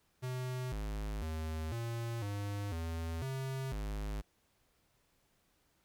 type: tone with pitch steps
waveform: square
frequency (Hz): 127.2 / 52.1 / 79.2 / 116.3 / 101.5 / 82.2 / 133.1 / 51.5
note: C3 / G#1 / D#2 / A#2 / G#2 / E2 / C3 / G#1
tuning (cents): -48 / +6 / +31 / -4 / -39 / -4 / +30 / -14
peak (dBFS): -37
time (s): 0.22-4.22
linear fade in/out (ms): 20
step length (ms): 500
effects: pink hiss -74 dBFS RMS until 5.84 s